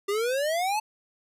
square exponential sweep, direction up, 392 to 884 Hz, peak -25 dBFS, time 0.08-0.8 s, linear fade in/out 10 ms, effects resampled to 32000 Hz

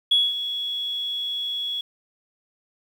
sine tone with ADSR envelope, 3361 Hz, G#7, 20 cents sharp, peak -13 dBFS, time 0.11-1.81 s, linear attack 8 ms, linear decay 210 ms, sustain -12 dB, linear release 4 ms, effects tanh soft clip ceiling -10 dBFS + 8-bit

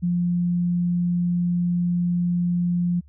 sine tone, 175.2 Hz, F3, 6 cents sharp, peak -19 dBFS, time 0.02-3.01 s, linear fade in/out 20 ms, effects added 72 Hz sine -47 dBFS peak until 3.08 s

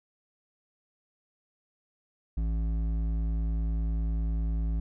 sine tone with hard clipping, 55 Hz, A1, in tune, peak -28 dBFS, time 2.37-4.8 s, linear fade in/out 5 ms, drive 9 dB, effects none

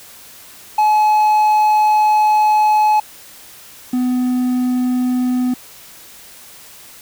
triangle tone pair in turn, 852 / 250.6 Hz, G#5 / B3, +44 / +25 cents, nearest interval octave + major sixth, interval 2119 cents, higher first, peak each -8 / -12 dBFS, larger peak first, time 0.78-3 / 3.93-5.54 s, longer first, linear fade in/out 5 ms, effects white hiss -40 dBFS RMS until 7.01 s

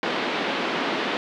pink band-pass noise, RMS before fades -26 dBFS, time 0.03-1.17 s, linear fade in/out 0 ms, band 230 to 3700 Hz, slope 24 dB/octave, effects none

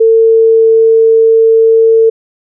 sine tone, 449.8 Hz, A4, 38 cents sharp, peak -3 dBFS, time 0-2.1 s, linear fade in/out 10 ms, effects none

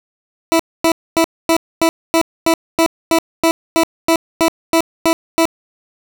20% pulse tone bursts, 328.9 Hz, E4, 4 cents flat, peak -5 dBFS, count 16, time 0.52-5.454 s, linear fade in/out 0 ms, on 74 ms, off 250 ms, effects none

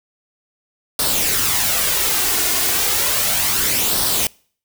white noise with flanger, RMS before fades -18 dBFS, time 0.99-4.27 s, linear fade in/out 2 ms, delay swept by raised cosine 0.21 to 2.81 ms, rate 0.33 Hz, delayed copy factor +0.5, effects noise-tail reverb RT60 0.5 s tail -26 dB re dry

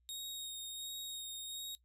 sawtooth tone with vibrato, 3739 Hz, A#7, 4 cents sharp, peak -39 dBFS, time 0.09-1.75 s, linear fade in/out 0 ms, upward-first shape sine, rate 1.4 Hz, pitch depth 14 cents each way, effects noise-tail reverb RT60 0.1 s tail -18 dB re dry + added 60 Hz sine -70 dBFS peak until 1.84 s

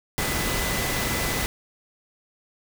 sine tone in noise, 2003 Hz, B6, 24 cents sharp, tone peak -33 dBFS, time 0.18-1.46 s, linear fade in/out 0 ms, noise pink, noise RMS -26 dBFS, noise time 0.18-1.46 s, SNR -10 dB, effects none

